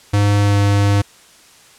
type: tone with pitch glide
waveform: square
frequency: 102.1 to 101.1 Hz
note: G#2 to G#2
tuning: -29 to -46 cents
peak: -12 dBFS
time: 0.13-1.02 s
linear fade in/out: 10 ms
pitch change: -17 cents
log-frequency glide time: 0.39-0.57 s
effects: white hiss -46 dBFS RMS until 1.78 s + low-pass 9000 Hz 12 dB/octave